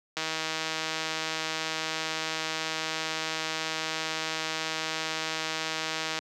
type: click train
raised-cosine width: 0.2 ms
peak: -13 dBFS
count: 958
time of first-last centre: 0.17-6.189 s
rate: 159 Hz
effects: high-pass 200 Hz 12 dB/octave